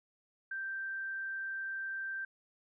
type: tone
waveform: sine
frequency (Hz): 1568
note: G6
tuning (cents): 0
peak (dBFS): -36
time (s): 0.51-2.25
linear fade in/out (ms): 5
effects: none